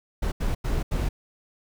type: noise bursts at uneven times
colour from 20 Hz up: brown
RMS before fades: -25 dBFS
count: 4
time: 0.22-0.32 / 0.4-0.55 / 0.64-0.83 / 0.91-1.09 s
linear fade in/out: 10 ms
effects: none